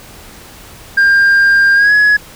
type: tone with pitch glide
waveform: sine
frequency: 1600 to 1684.4 Hz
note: G6 to G#6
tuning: +35 to +24 cents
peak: -3 dBFS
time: 0.97-2.17 s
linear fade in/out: 10 ms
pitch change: +89 cents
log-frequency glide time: 1.74-1.93 s
effects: tanh soft clip ceiling -5 dBFS + pink hiss -36 dBFS RMS until 2.35 s